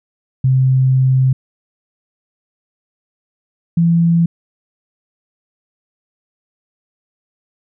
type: tone pair in turn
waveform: sine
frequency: 130.81 / 168.39 Hz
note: C3 / E3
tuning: 0 / +37 cents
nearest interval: major third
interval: 437 cents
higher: second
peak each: -9 dBFS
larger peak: neither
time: 0.44-1.33 / 3.77-4.26 s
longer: first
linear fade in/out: 5 ms
effects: none